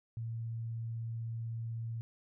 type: tone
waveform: sine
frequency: 114.5 Hz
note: A#2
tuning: 31 cents flat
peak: -36 dBFS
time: 0.17-2.01 s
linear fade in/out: 0 ms
effects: none